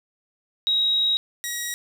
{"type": "tone pair in turn", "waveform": ["sine", "10% pulse"], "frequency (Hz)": [3812, 1906], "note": ["A#7", "A#6"], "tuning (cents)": [38, 38], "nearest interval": "octave", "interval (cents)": 1200, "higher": "first", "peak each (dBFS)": -18, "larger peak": "neither", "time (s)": [[0.67, 1.17], [1.44, 1.74]], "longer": "first", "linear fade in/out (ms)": 0, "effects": ["8-bit"]}